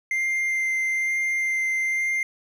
triangle tone with vibrato, 2093 Hz, C7, in tune, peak -20 dBFS, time 0.11-2.23 s, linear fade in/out 2 ms, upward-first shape sine, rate 1.1 Hz, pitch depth 8 cents each way, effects none

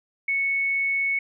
sine tone, 2211 Hz, C#7, 5 cents flat, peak -21 dBFS, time 0.28-1.19 s, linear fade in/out 5 ms, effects none

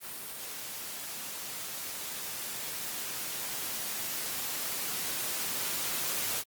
white noise with level ramp, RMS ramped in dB -41 to -32 dBFS, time 0-6.44 s, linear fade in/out 50 ms, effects high-pass 100 Hz 12 dB/octave + Opus 32 kbps

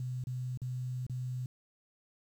sine tone with dropouts, 126.3 Hz, B2, 39 cents sharp, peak -34 dBFS, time 0-1.46 s, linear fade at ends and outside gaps 2 ms, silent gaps 0.239-0.27 / 0.574-0.617 / 1.066-1.097 s, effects 10-bit

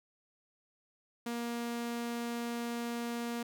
sawtooth tone, 236.1 Hz, A#3, 22 cents sharp, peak -31 dBFS, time 1.26-3.43 s, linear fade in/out 5 ms, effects none

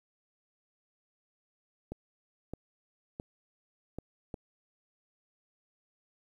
clicks, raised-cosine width 2 ms, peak -25 dBFS, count 5, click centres 1.92 / 2.536 / 3.199 / 3.986 / 4.342 s, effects 10-bit

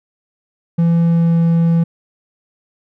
triangle tone with pitch glide, 168.2 to 167.04 Hz, E3 to E3, +35 to +23 cents, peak -8 dBFS, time 0.78-1.84 s, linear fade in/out 10 ms, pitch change -12 cents, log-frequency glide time 1-1.39 s, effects none

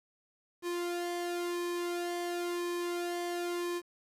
sawtooth tone with flanger, 349.2 Hz, F4, in tune, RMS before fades -35 dBFS, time 0.62-3.82 s, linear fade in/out 50 ms, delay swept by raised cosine 1.4 to 2.11 ms, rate 0.96 Hz, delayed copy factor -0.65, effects resampled to 32000 Hz + 10-bit

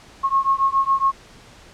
sine beating tone pair, 1083 / 1090.2 Hz, C#6 / C#6, -41 / -29 cents, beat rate 7.2 Hz, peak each -19 dBFS, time 0.23-1.12 s, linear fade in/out 20 ms, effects pink hiss -46 dBFS RMS until 1.73 s + low-pass 7000 Hz 12 dB/octave

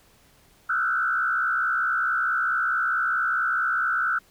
sine tone with frequency modulation, 1422 Hz, F6, 31 cents sharp, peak -21 dBFS, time 0.69-4.19 s, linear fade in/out 10 ms, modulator 64.6 Hz, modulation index 1.8, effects pink hiss -58 dBFS RMS until 4.3 s

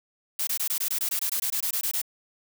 blue noise bursts, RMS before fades -27 dBFS, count 16, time 0.39-2.017 s, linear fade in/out 5 ms, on 82 ms, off 21 ms, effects none

